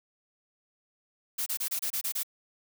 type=noise bursts; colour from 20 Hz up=blue; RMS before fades=-31 dBFS; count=8; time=1.38-2.233 s; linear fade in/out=10 ms; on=83 ms; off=27 ms; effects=none